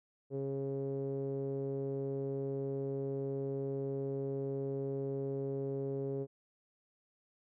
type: tone with low-pass filter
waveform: sawtooth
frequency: 136.8 Hz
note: C#3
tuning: 23 cents flat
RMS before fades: -37 dBFS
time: 0.3-6.27 s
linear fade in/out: 50 ms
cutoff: 450 Hz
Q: 7.1
effects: none